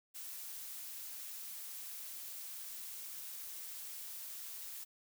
blue noise with amplitude modulation, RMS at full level -45 dBFS, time 0.14-4.85 s, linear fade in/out 20 ms, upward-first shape sine, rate 248 Hz, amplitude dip 35%, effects none

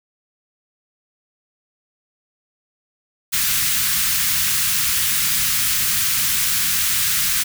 white band-stop noise, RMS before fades -19 dBFS, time 3.32-7.44 s, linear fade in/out 20 ms, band 200 to 1300 Hz, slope 24 dB/octave, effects none

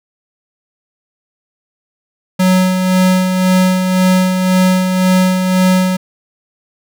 square tone with tremolo, 185 Hz, F#3, in tune, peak -8 dBFS, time 2.39-5.97 s, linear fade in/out 10 ms, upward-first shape sine, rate 1.9 Hz, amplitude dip 45%, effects none

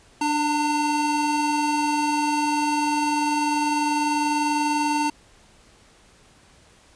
square tone pair together, 294.7 / 904.3 Hz, D4 / A5, +6 / +47 cents, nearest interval octave + perfect fifth, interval 1941 cents, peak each -25 / -23 dBFS, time 0.21-5.1 s, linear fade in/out 5 ms, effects pink hiss -54 dBFS RMS until 6.95 s + resampled to 22050 Hz

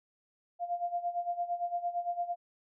sine tone with tremolo, 698.5 Hz, F5, in tune, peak -28 dBFS, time 0.59-2.36 s, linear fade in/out 50 ms, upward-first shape sine, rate 8.8 Hz, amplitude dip 80%, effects none

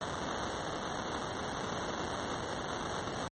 blue noise with sample-and-hold, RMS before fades -37 dBFS, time 0.01-3.28 s, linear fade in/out 2 ms, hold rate 2450 Hz, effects high-pass 60 Hz 12 dB/octave + MP3 32 kbps

